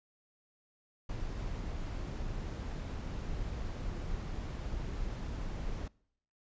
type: noise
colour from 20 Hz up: brown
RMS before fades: -38 dBFS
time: 1.09-5.88 s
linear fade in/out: 5 ms
effects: noise-tail reverb RT60 0.7 s tail -25 dB re dry + resampled to 16000 Hz